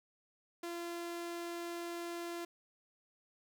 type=tone; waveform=sawtooth; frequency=342.8 Hz; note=F4; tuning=32 cents flat; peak=-36 dBFS; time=0.63-2.45 s; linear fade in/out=5 ms; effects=none